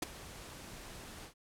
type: noise with ADSR envelope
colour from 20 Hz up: pink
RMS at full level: -31 dBFS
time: 0.02-1.34 s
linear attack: 8 ms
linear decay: 13 ms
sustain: -18 dB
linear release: 100 ms
effects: low-pass 12000 Hz 12 dB/octave